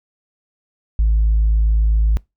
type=tone; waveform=sine; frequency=53.9 Hz; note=A1; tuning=35 cents flat; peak=-10 dBFS; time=0.99-2.17 s; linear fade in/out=0 ms; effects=noise-tail reverb RT60 0.2 s tail -24 dB re dry + tanh soft clip ceiling -9 dBFS